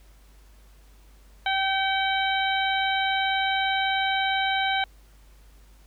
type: harmonic tone with a mistuned harmonic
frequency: 774 Hz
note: G5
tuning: 22 cents flat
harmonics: 1 / 2 / 3 / 4 / 5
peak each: -25 / -28 / -30 / -31 / -32 dBFS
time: 1.46-4.84 s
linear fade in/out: 2 ms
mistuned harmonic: 3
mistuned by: -31 cents
effects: added 50 Hz sine -50 dBFS peak until 5.86 s + pink hiss -60 dBFS RMS until 5.86 s